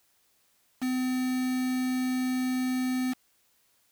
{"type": "tone with quantisation", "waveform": "triangle", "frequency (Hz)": 255.2, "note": "C4", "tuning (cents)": -43, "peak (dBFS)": -24, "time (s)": [0.81, 3.14], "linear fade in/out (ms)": 20, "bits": 6, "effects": ["white hiss -68 dBFS RMS until 3.91 s"]}